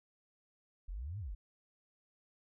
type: exponential two-way sweep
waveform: sine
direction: up then down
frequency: 39 to 111.5 to 39 Hz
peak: -39 dBFS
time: 0.88-1.35 s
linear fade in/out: 10 ms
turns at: 1.19 s
effects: none

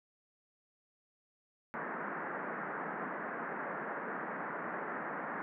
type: band-pass noise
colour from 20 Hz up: white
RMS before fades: -40 dBFS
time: 1.74-5.42 s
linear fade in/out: 0 ms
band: 160 to 1800 Hz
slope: 48 dB/octave
effects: none

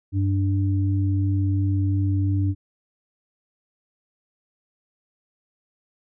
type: tone pair together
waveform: sine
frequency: 96.78 / 293.2 Hz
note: G2 / D4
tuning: -22 / -3 cents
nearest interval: octave + perfect fifth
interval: 1919 cents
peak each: -19 / -27 dBFS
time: 0.12-2.55 s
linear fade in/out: 50 ms
effects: none

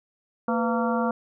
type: harmonic tone with a mistuned harmonic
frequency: 230 Hz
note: A#3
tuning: 23 cents flat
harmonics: 1 / 2 / 3 / 4 / 5 / 6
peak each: -25 / -28 / -30 / -31 / -32 / -33 dBFS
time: 0.48-1.11 s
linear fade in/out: 2 ms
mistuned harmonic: 2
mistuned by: +140 cents
effects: none

